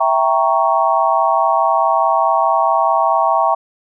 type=chord; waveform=sine; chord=E diminished seventh; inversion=none; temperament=equal; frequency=659.3 / 784 / 932.3 / 1108.7 Hz; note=E5 / G5 / Bb5 / Db6; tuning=0 / 0 / 0 / 0 cents; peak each=-17 dBFS; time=0-3.55 s; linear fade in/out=10 ms; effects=none